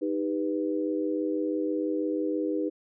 sine chord, Eb augmented, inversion none, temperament equal with one note detuned, 311.1 / 397.2 / 493.9 Hz, Eb4 / G4 / B4, 0 / +23 / 0 cents, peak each -28 / -32 / -32 dBFS, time 0.01-2.7 s, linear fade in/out 20 ms, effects none

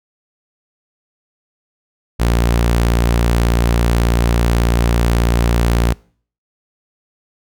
sawtooth tone, 58.27 Hz, A#1, in tune, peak -8 dBFS, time 2.19-5.94 s, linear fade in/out 20 ms, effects noise-tail reverb RT60 0.5 s tail -25 dB re dry

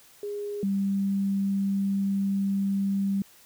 sine tone pair in turn, 410.9 / 196.91 Hz, G#4 / G3, -18 / +8 cents, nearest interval octave + minor second, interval 1274 cents, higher first, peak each -30 / -23 dBFS, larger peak second, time 0.23-0.63 / 0.63-3.22 s, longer second, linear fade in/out 2 ms, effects white hiss -55 dBFS RMS until 3.45 s

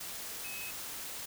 sine tone in noise, 2562 Hz, E7, 50 cents flat, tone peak -43 dBFS, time 0.44-0.71 s, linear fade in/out 10 ms, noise white, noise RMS -42 dBFS, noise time 0-1.26 s, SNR -4 dB, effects none

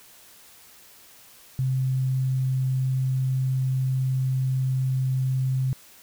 sine tone, 130.81 Hz, C3, in tune, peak -21 dBFS, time 1.59-5.73 s, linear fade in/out 0 ms, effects white hiss -51 dBFS RMS until 6.02 s

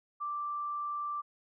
sine tone, 1174.7 Hz, D6, in tune, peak -33 dBFS, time 0.2-1.22 s, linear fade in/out 20 ms, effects none

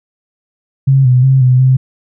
sine tone with pitch steps, 135.2 / 126 / 133.2 / 126.9 / 130.3 Hz, C#3 / B2 / C3 / B2 / C3, -43 / +35 / +31 / +47 / -7 cents, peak -5 dBFS, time 0.87-1.77 s, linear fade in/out 10 ms, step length 180 ms, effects none

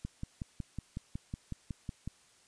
click train, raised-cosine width 5 ms, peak -25 dBFS, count 12, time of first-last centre 0.05-2.076 s, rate 5.43 Hz, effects white hiss -64 dBFS RMS until 2.47 s + resampled to 22050 Hz

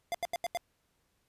square tone bursts, 694 Hz, F5, 11 cents flat, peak -31 dBFS, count 5, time 0.12-0.573 s, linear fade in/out 0 ms, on 25 ms, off 82 ms, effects pink hiss -75 dBFS RMS until 1.28 s + resampled to 32000 Hz

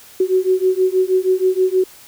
sine beating tone pair, 370 / 376.3 Hz, F#4 / F#4, 0 / +29 cents, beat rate 6.3 Hz, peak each -16 dBFS, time 0.2-1.84 s, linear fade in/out 5 ms, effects white hiss -43 dBFS RMS until 2.07 s

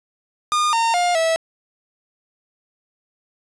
45% pulse tone with pitch steps, 1216 / 916 / 707 / 652 Hz, D#6 / A#5 / F5 / E5, -40 / -31 / +21 / -19 cents, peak -16 dBFS, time 0.52-1.36 s, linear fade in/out 0 ms, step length 210 ms, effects resampled to 22050 Hz + 9-bit

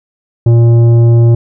triangle tone with tanh clipping, 117 Hz, A#2, 7 cents sharp, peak -5 dBFS, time 0.46-1.35 s, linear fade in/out 5 ms, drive 14 dB, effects none

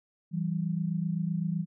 sine tone pair together, 164.81 / 192.67 Hz, E3 / G3, 0 / -30 cents, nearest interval minor third, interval 270 cents, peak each -29 / -32 dBFS, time 0.31-1.66 s, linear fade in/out 50 ms, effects none

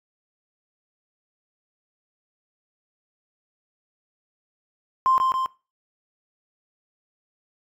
triangle tone with echo, 1046.5 Hz, C6, in tune, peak -12 dBFS, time 5.06-5.18 s, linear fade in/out 0 ms, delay 140 ms, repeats 2, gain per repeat -4 dB, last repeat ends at 5.46 s, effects noise-tail reverb RT60 0.3 s tail -21 dB re dry + tanh soft clip ceiling -13 dBFS

